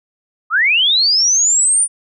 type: linear sweep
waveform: sine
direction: up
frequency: 1184 to 9397 Hz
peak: -10 dBFS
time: 0.5-1.88 s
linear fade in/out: 50 ms
effects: none